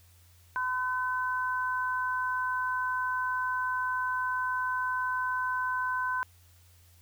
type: tone pair together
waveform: sine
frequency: 1013 / 1519.5 Hz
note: B5 / F#6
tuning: +44 / +46 cents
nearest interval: perfect fifth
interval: 702 cents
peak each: -30 / -31 dBFS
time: 0.56-6.23 s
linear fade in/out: 0 ms
effects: added 87 Hz sine -57 dBFS peak until 7.01 s + white hiss -63 dBFS RMS until 7.01 s